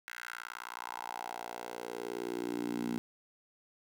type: tone with high-pass filter sweep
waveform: 10% pulse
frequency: 59.4 Hz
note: A#1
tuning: 33 cents sharp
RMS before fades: -40 dBFS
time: 0.08-2.98 s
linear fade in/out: 0 ms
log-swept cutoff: 1700 to 230 Hz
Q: 3.4
effects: 11-bit

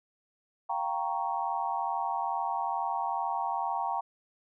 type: chord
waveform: sine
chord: G half-diminished seventh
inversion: third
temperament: equal with one note detuned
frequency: 698.5 / 780.8 / 932.3 / 1108.7 Hz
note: F5 / G5 / Bb5 / Db6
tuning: 0 / -7 / 0 / 0 cents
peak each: -37 / -33 / -32 / -37 dBFS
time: 0.69-4.01 s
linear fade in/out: 10 ms
effects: none

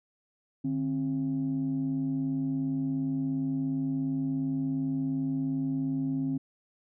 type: tone pair together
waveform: sine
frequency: 149.9 / 267.1 Hz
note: D3 / C4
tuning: +36 / +36 cents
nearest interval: minor seventh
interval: 1000 cents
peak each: -32 / -27 dBFS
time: 0.64-6.38 s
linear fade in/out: 10 ms
effects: tanh soft clip ceiling -22 dBFS

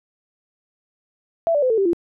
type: tone with pitch steps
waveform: sine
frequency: 666 / 583.1 / 510.6 / 447.1 / 391.5 / 342.8 Hz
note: E5 / D5 / C5 / A4 / G4 / F4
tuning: +18 / -13 / -42 / +28 / -2 / -32 cents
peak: -15 dBFS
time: 1.47-1.932 s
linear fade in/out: 0 ms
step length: 77 ms
effects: none

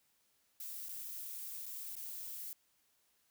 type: noise with dropouts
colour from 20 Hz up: violet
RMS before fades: -45 dBFS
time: 0.6-2.53 s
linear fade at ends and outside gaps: 2 ms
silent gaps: 0.886-0.891 / 1.658-1.663 / 1.955-1.965 s
effects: white hiss -75 dBFS RMS until 3.3 s

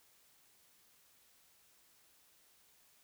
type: silence
effects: white hiss -68 dBFS RMS until 3.03 s

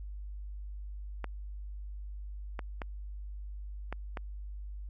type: clicks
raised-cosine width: 0.5 ms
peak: -22 dBFS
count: 5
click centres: 1.243 / 2.592 / 2.818 / 3.926 / 4.172 s
effects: added 50 Hz sine -39 dBFS peak until 4.89 s

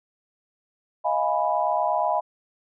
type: chord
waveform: sine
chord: F half-diminished seventh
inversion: third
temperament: equal with one note detuned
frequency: 630.2 / 698.5 / 830.6 / 987.8 Hz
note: Eb5 / F5 / Ab5 / Cb6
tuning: +22 / 0 / 0 / 0 cents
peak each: -26 dBFS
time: 1.04-2.21 s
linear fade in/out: 20 ms
effects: none

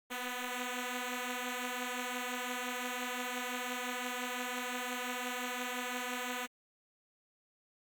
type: beating tone pair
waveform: 5% pulse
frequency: 246.9 / 252.7 Hz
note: B3 / B3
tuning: 0 / +40 cents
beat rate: 5.8 Hz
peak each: -26 / -30 dBFS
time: 0.1-6.47 s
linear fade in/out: 20 ms
effects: Opus 24 kbps

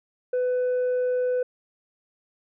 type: tone with tanh clipping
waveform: sine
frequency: 500 Hz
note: B4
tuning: 21 cents sharp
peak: -22 dBFS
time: 0.33-1.43 s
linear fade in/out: 5 ms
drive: 2 dB
effects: none

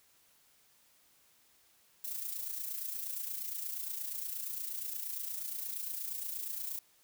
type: noise with amplitude modulation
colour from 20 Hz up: violet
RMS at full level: -37 dBFS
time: 2.04-6.79 s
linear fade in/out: 5 ms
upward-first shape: sine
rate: 28.5 Hz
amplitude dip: 55%
effects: white hiss -67 dBFS RMS until 7.03 s

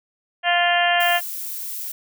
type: harmonic tone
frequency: 349.2 Hz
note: F4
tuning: in tune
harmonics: 2 / 3 / 4 / 5 / 6 / 7 / 8 / 9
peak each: -19 / -30 / -29 / -21 / -28 / -30 / -25 / -27 dBFS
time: 0.43-1.21 s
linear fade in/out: 50 ms
type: noise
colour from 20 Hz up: violet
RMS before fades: -30 dBFS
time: 1-1.92 s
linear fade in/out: 5 ms
effects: none

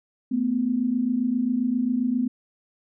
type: tone pair together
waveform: sine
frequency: 224.8 / 252.3 Hz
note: A3 / B3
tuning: +37 / +37 cents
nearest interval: major second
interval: 200 cents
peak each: -26 / -22 dBFS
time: 0.31-2.28 s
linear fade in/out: 10 ms
effects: none

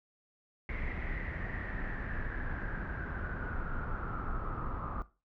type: noise with low-pass filter sweep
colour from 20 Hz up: brown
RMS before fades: -37 dBFS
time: 0.69-5.02 s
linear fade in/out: 0 ms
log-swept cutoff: 2100 to 1200 Hz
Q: 9.3
effects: noise-tail reverb RT60 0.3 s tail -17 dB re dry

